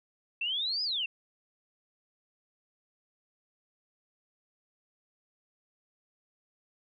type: exponential two-way sweep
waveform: sine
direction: up then down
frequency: 2637 to 5110 to 2637 Hz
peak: -29 dBFS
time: 0.41-1.06 s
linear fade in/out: 5 ms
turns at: 0.83 s
effects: none